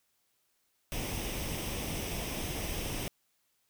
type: noise with comb filter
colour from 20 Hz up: pink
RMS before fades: -36 dBFS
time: 0.92-3.08 s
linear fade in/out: 0 ms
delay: 0.35 ms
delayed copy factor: +0.55
effects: white hiss -75 dBFS RMS until 3.69 s